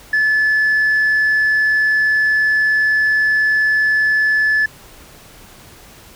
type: tone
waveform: sine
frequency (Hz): 1730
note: A6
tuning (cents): -30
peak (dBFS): -10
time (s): 0.13-4.66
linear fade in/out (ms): 5
effects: tanh soft clip ceiling -10 dBFS + pink hiss -42 dBFS RMS until 6.15 s